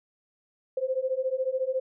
sine beating tone pair, 513 / 527 Hz, C5 / C5, -34 / +12 cents, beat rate 14 Hz, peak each -29 / -28 dBFS, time 0.77-1.8 s, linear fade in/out 5 ms, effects none

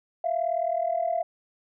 sine tone pair together, 659.3 / 698.5 Hz, E5 / F5, 0 / 0 cents, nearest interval minor second, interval 100 cents, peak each -26 dBFS, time 0.24-1.23 s, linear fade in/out 5 ms, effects tanh soft clip ceiling -16 dBFS

